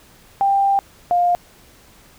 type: tone pair in turn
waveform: sine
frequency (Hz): 791 / 704.7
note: G5 / F5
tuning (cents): +15 / +15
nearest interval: major second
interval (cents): 200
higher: first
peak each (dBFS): -13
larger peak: neither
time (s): 0.41-0.79 / 1.11-1.35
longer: first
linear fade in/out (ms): 0
effects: pink hiss -49 dBFS RMS until 2.18 s